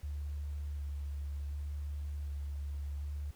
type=tone with vibrato; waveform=sine; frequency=72.2 Hz; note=D2; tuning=29 cents flat; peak=-36 dBFS; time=0.03-3.31 s; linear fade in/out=5 ms; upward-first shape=square; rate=0.67 Hz; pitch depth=15 cents each way; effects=pink hiss -63 dBFS RMS until 3.35 s